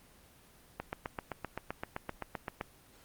click train, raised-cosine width 0.5 ms, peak -20 dBFS, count 15, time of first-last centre 0.8-2.611 s, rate 7.73 Hz, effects pink hiss -60 dBFS RMS until 3.04 s + Opus 24 kbps

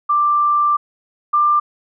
sine tone pair in turn, 1180 / 1188.9 Hz, D6 / D6, +8 / +21 cents, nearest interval unison, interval 13 cents, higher second, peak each -12 / -11 dBFS, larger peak second, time 0.09-0.77 / 1.33-1.6 s, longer first, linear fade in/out 10 ms, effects none

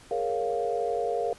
sine chord, Bb minor seventh, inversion third, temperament equal, 415.3 / 466.2 / 554.4 / 698.5 Hz, Ab4 / Bb4 / Db5 / F5, 0 / 0 / 0 / 0 cents, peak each -33 / -29 / -34 / -30 dBFS, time 0.11-1.33 s, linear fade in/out 2 ms, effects pink hiss -52 dBFS RMS until 1.38 s + resampled to 24000 Hz

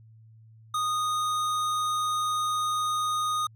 sine tone with hard clipping, 1237 Hz, D#6, 10 cents flat, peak -27 dBFS, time 0.74-3.47 s, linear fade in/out 5 ms, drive 16 dB, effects added 111 Hz sine -50 dBFS peak until 3.55 s

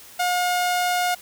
sawtooth tone, 717 Hz, F5, 45 cents sharp, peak -16 dBFS, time 0.19-1.15 s, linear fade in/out 10 ms, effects white hiss -45 dBFS RMS until 1.21 s

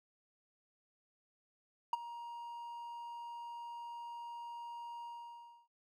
triangle tone with ADSR envelope, 943 Hz, A#5, 20 cents sharp, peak -25 dBFS, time 1.93-5.68 s, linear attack 3 ms, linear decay 21 ms, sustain -17 dB, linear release 640 ms, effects none

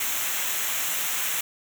white noise with comb filter, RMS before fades -27 dBFS, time 0-1.41 s, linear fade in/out 5 ms, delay 0.21 ms, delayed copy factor -0.65, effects none

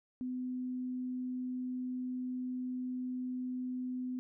sine tone, 252.7 Hz, B3, 40 cents sharp, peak -35 dBFS, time 0.21-4.19 s, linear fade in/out 0 ms, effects none

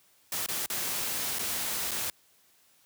white noise with dropouts, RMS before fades -32 dBFS, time 0.32-2.1 s, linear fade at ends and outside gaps 2 ms, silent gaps 0.462-0.486 / 0.661-0.7 / 1.386-1.392 / 1.91-1.915 s, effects white hiss -64 dBFS RMS until 2.85 s + high-pass 60 Hz 12 dB/octave

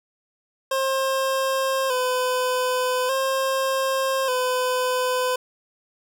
25% pulse tone with vibrato, 519 Hz, C5, 14 cents flat, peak -17 dBFS, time 0.71-5.36 s, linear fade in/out 5 ms, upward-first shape square, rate 0.42 Hz, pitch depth 46 cents each way, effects none

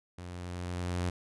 sawtooth tone with level ramp, 88.8 Hz, F2, 29 cents sharp, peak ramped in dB -38 to -25 dBFS, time 0.18-1.1 s, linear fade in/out 5 ms, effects resampled to 24000 Hz

